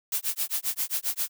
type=noise with tremolo; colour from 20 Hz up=blue; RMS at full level=-26 dBFS; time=0.12-1.29 s; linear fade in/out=2 ms; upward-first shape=sine; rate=7.5 Hz; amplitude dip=100%; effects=none